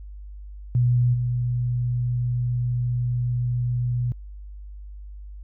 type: tone with level steps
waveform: sine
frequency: 122.4 Hz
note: B2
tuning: 15 cents flat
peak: -16 / -21 dBFS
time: 0.75-4.12 s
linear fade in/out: 0 ms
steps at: 1.13 s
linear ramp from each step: 20 ms
effects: added 50 Hz sine -36 dBFS peak until 5.43 s